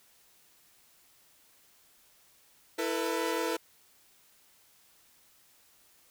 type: chord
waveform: sawtooth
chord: E suspended fourth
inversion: none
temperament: equal with one note detuned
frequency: 329.6 / 448.2 / 493.9 Hz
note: E4 / A4 / B4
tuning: 0 / +32 / 0 cents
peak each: -30 dBFS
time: 2.78-3.57 s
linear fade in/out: 10 ms
effects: white hiss -63 dBFS RMS until 6.1 s